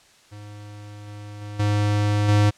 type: tone with level steps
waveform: square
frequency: 103.83 Hz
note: G#2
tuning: in tune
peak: -38 / -36 / -33 / -19 / -15 dBFS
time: 0.31-2.51 s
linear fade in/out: 20 ms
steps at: 1.07 / 1.41 / 1.59 / 2.28 s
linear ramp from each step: 10 ms
effects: white hiss -54 dBFS RMS until 2.57 s + low-pass 7000 Hz 12 dB/octave